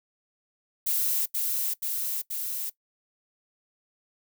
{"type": "noise with echo", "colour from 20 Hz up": "violet", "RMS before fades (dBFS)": -26, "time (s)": [0.86, 1.26], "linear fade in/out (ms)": 10, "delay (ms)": 480, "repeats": 3, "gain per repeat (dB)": -2, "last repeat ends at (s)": 2.7, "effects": ["noise-tail reverb RT60 0.1 s tail -19 dB re dry"]}